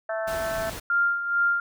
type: harmonic tone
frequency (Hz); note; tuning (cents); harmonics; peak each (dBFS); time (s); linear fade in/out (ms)
220; A3; 0; 3 / 4 / 5 / 6 / 7 / 8; -27 / -39 / -43 / -37 / -36 / -39; 0.09-0.7; 5
type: noise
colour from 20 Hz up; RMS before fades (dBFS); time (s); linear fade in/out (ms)
pink; -36; 0.27-0.8; 10
type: tone with tremolo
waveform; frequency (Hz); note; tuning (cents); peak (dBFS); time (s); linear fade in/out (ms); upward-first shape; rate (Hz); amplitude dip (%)
sine; 1396.9; F6; 0; -18; 0.9-1.6; 2; sine; 2.3; 65
effects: none